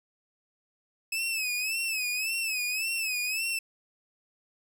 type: tone with vibrato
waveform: sawtooth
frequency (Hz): 2580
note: E7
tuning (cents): -38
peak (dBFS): -25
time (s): 1.12-3.59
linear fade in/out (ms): 5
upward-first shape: sine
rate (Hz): 1.8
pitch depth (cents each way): 96
effects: 11-bit